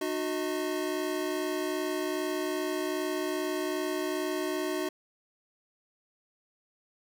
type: tone cluster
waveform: square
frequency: 303.2 / 365.7 / 630 Hz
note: D#4 / F#4 / D#5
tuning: -45 / -20 / +21 cents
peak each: -35 / -33 / -37 dBFS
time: 0.01-4.89 s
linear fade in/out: 5 ms
effects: none